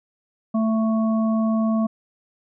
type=harmonic tone; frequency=221.5 Hz; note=A3; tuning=12 cents sharp; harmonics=1 / 3 / 5; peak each=-18 / -28 / -32 dBFS; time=0.54-1.87 s; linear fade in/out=10 ms; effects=none